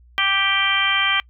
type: harmonic tone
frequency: 392 Hz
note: G4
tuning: in tune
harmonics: 2 / 3 / 4 / 5 / 6 / 7 / 8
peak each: -31 / -24 / -25 / -24 / -22 / -32 / -21 dBFS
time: 0.18-1.2 s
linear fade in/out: 0 ms
effects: noise-tail reverb RT60 0.1 s tail -26 dB re dry + added 60 Hz sine -47 dBFS peak until 1.29 s